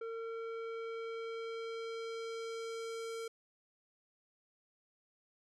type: tone with low-pass filter sweep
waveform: square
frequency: 455 Hz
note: A#4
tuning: 42 cents flat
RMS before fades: -42 dBFS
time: 0.01-3.28 s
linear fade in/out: 5 ms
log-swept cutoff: 1400 to 9600 Hz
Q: 1
effects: none